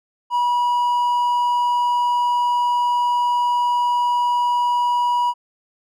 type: tone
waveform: triangle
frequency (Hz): 970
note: B5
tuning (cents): -31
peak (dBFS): -14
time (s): 0.3-5.34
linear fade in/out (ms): 50
effects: none